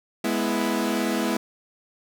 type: chord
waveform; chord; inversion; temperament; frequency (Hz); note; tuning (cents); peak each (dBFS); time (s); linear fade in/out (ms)
sawtooth; E major; first; equal with one note detuned; 209.5 / 246.9 / 329.6; G#3 / B3 / E4; +15 / 0 / 0; -23; 0.24-1.37; 5
effects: none

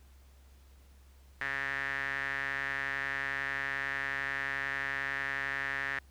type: tone with band-pass filter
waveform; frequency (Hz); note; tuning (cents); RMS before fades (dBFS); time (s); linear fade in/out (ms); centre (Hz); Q
sawtooth; 137.6; C#3; -12; -35; 1.41-5.99; 0; 1800; 7.3
effects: added 67 Hz sine -55 dBFS peak until 6.1 s + pink hiss -66 dBFS RMS until 6.1 s

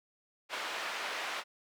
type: band-pass noise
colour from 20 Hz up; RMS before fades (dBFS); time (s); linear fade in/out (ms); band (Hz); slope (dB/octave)
white; -38; 0.49-1.44; 50; 550 to 2500; 12
effects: none

